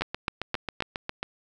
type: two click trains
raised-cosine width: 0.3 ms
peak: -14 / -10 dBFS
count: 10 / 4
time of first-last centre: 0.01-1.23 / 0.02-0.805 s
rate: 7.38 / 3.82 Hz
effects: none